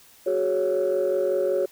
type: chord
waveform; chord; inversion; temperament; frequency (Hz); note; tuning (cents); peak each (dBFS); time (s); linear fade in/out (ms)
sine; F# suspended second; none; equal; 370 / 415.3 / 554.4; F#4 / G#4 / C#5; 0 / 0 / 0; -24 / -26 / -22; 0.26-1.66; 10
effects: tanh soft clip ceiling -15 dBFS + white hiss -53 dBFS RMS until 1.71 s